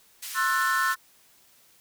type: band-pass noise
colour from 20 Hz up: white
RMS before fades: -37 dBFS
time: 0.22-0.95 s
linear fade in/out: 10 ms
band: 1900 to 13000 Hz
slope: 12 dB/octave
type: chord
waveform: triangle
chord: F# half-diminished seventh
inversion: second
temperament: just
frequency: 1065.6 / 1332 / 1480 / 1776 Hz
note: C6 / E6 / F#6 / A6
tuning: +31 / +18 / 0 / +16 cents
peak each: -26 dBFS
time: 0.34-0.96 s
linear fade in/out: 50 ms
effects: white hiss -59 dBFS RMS until 1.8 s